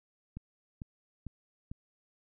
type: click train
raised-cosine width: 5 ms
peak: -28 dBFS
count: 4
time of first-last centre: 0.37-1.715 s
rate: 2.23 Hz
effects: none